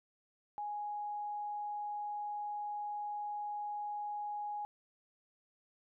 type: tone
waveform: sine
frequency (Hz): 830.6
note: G#5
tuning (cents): 0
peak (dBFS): -37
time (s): 0.58-4.65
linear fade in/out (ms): 0
effects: none